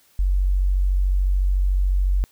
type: tone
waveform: sine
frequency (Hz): 46.92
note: F#1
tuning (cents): +25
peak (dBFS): -16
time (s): 0.19-2.24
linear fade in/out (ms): 0
effects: white hiss -58 dBFS RMS until 2.31 s